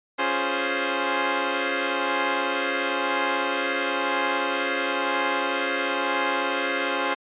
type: chord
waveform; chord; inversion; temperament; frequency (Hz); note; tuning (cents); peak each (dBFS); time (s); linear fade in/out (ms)
10% pulse; Db major seventh; none; equal; 277.2 / 349.2 / 415.3 / 523.3; Db4 / F4 / Ab4 / C5; 0 / 0 / 0 / 0; -20 / -22 / -22 / -18; 0.18-7.15; 20
effects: resampled to 8000 Hz